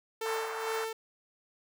sawtooth tone with tremolo, 446.3 Hz, A4, 25 cents sharp, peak -27 dBFS, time 0.21-0.93 s, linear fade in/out 5 ms, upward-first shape sine, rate 2.3 Hz, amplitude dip 55%
pink band-pass noise, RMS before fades -40 dBFS, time 0.25-0.85 s, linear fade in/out 10 ms, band 780 to 1700 Hz, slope 24 dB/octave
effects none

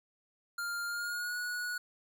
square tone with pitch glide, 1400 to 1461.1 Hz, F6 to F#6, +4 to -22 cents, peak -35 dBFS, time 0.58-1.78 s, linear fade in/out 5 ms, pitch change +74 cents, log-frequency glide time 0.86-1.36 s, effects none

